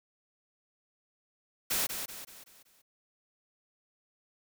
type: noise with echo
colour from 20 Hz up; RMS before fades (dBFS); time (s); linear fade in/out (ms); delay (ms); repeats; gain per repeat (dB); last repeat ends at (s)
white; -30; 1.7-1.87; 10; 190; 5; -7; 2.82
effects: none